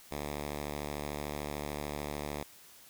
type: tone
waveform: 5% pulse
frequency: 73.42 Hz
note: D2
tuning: in tune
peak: -25 dBFS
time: 0.11-2.43 s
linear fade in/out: 5 ms
effects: white hiss -56 dBFS RMS until 2.89 s